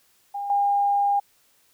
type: tone with level steps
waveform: sine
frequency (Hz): 807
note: G#5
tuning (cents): -50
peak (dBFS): -27 / -18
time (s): 0.34-1.2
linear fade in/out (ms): 10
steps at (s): 0.5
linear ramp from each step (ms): 2
effects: white hiss -62 dBFS RMS until 1.73 s